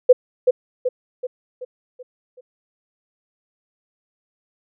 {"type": "tone with echo", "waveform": "sine", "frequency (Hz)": 503, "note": "B4", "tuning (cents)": 32, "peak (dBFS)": -4, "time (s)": [0.09, 0.13], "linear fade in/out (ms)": 10, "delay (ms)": 380, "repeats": 6, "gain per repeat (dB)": -6, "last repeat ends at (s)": 2.41, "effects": []}